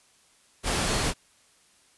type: tone in noise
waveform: sine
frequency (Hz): 4308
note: C8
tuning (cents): +50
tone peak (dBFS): -37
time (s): 0.85-1.05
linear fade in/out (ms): 50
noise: pink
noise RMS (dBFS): -26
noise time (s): 0.63-1.14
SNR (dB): -14
effects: white hiss -61 dBFS RMS until 1.97 s + resampled to 24000 Hz